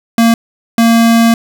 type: tone pair in turn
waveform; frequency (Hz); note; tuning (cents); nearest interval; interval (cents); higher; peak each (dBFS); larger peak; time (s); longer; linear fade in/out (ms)
square; 230 / 230; A#3 / A#3; -23 / -23; unison; 0; neither; -6; neither; 0.18-0.34 / 0.78-1.34; second; 2
effects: none